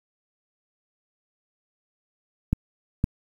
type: clicks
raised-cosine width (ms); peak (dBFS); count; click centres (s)
5; -8; 2; 2.53 / 3.041
effects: 8-bit